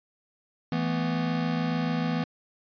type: chord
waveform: square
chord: E suspended fourth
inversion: none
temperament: equal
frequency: 164.81 / 220 / 246.9 Hz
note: E3 / A3 / B3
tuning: 0 / 0 / 0 cents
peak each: -29 / -34 / -30 dBFS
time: 0.72-2.24 s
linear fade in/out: 2 ms
effects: resampled to 11025 Hz